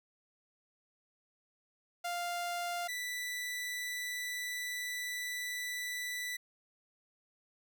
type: tone pair in turn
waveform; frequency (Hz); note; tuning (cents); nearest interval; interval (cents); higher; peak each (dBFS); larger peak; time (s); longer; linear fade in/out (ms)
sawtooth; 698.5 / 1975.7; F5 / B6; 0 / 0; octave + tritone; 1800; second; -31 / -33; first; 2.04-2.88 / 2.88-6.37; second; 10
effects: none